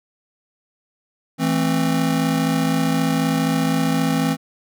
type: chord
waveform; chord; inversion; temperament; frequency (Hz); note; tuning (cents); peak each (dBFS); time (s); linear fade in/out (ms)
square; A minor; second; just; 165 / 220 / 264; E3 / A3 / C4; +2 / 0 / +16; -22 / -25 / -21; 1.38-4.37; 50
effects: none

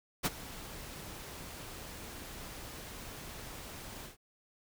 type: noise with ADSR envelope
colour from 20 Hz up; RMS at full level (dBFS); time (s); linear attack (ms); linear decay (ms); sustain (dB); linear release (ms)
pink; -28; 0.23-4.17; 29; 28; -18; 120
effects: none

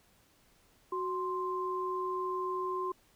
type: tone pair together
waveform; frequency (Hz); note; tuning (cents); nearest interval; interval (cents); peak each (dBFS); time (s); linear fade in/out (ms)
sine; 370 / 1046.5; F#4 / C6; 0 / 0; octave + tritone; 1800; -35 / -34; 0.92-2.92; 5
effects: pink hiss -66 dBFS RMS until 3.15 s

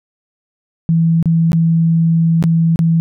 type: tone with dropouts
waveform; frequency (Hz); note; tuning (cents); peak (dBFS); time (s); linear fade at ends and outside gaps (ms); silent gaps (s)
sine; 164.81; E3; 0; -9; 0.89-3; 0; 1.227-1.257 / 1.519-1.531 / 2.426-2.439 / 2.759-2.791
effects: none

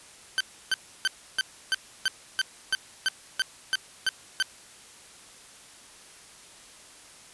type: tone bursts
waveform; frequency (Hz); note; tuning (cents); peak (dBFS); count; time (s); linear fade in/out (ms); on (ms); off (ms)
20% pulse; 1542; G6; -29; -17; 13; 0.38-4.425; 0; 25; 310
effects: white hiss -50 dBFS RMS until 7.33 s + resampled to 24000 Hz

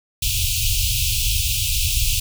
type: band-stop noise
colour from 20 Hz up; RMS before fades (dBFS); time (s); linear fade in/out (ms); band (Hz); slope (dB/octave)
pink; -20; 0.22-2.2; 5; 120 to 2500; 96
effects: none

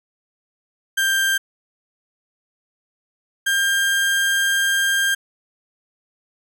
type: tone pair in turn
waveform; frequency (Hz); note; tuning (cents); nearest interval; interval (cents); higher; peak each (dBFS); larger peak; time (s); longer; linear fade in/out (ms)
35% pulse; 1583 / 1597.7; G6 / G6; +17 / +33; unison; 16; second; -15; neither; 0.97-1.38 / 3.46-5.15; second; 10
effects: none

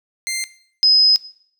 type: tone pair in turn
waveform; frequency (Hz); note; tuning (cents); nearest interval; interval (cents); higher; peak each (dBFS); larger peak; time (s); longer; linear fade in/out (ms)
15% pulse / sine; 2093 / 5059; C7 / D#8; 0 / +28; octave + minor third; 1528; second; -15 / -10; second; 0.27-0.44 / 0.83-1.16; second; 0
effects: noise-tail reverb RT60 0.6 s tail -17 dB re dry

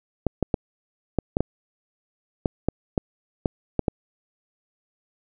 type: clicks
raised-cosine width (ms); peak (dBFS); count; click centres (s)
2; -7; 12; 0.267 / 0.427 / 0.542 / 1.187 / 1.369 / 1.406 / 2.458 / 2.686 / 2.978 / 3.458 / 3.793 / 3.882
effects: none

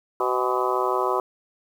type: harmonic tone with a mistuned harmonic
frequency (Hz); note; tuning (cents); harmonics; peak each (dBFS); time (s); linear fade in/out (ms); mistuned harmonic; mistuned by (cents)
126.3; B2; +39; 3 / 4 / 5 / 6 / 7 / 8 / 9 / 10; -26 / -29 / -30 / -31 / -32 / -26 / -30 / -31; 0.2-1.2; 2; 7; -69
effects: 8-bit

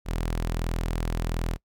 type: tone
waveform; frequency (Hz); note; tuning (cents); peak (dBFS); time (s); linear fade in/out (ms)
sawtooth; 41.38; E1; +7; -22; 0.05-1.58; 50
effects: noise-tail reverb RT60 0.1 s tail -23 dB re dry

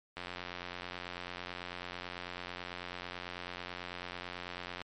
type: click train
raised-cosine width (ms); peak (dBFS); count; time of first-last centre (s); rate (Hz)
0.3; -24; 415; 0.17-4.816; 89.1
effects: MP3 48 kbps

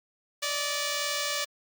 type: tone pair together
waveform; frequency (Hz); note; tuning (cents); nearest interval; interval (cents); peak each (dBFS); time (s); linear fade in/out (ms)
5% pulse; 580.5 / 622.3; D5 / D#5; -20 / 0; minor second; 120; -17 / -26; 0.42-1.45; 10
effects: Opus 48 kbps

